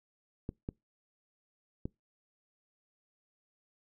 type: clicks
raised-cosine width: 3 ms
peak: -23 dBFS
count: 3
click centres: 0.491 / 0.689 / 1.855 s
effects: noise-tail reverb RT60 0.2 s tail -25 dB re dry